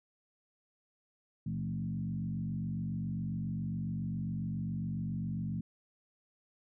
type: tone with frequency modulation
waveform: sine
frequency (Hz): 166.1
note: E3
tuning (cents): +13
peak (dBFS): -33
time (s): 1.46-5.61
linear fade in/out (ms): 5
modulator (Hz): 47.3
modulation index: 1.3
effects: none